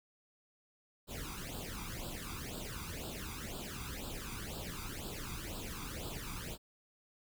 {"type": "noise with flanger", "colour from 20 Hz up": "pink", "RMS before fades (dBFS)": -43, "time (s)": [1.07, 6.58], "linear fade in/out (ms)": 50, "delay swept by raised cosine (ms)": [0.24, 0.85], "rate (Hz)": 2, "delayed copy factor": 0.85, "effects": []}